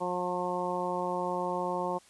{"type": "harmonic tone", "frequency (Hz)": 179.3, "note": "F3", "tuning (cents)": 46, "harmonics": [1, 2, 3, 4, 5, 6], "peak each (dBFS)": [-39, -36, -35, -38, -34, -38], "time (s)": [0, 1.99], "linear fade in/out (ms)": 20, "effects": ["white hiss -59 dBFS RMS until 2.09 s", "resampled to 24000 Hz"]}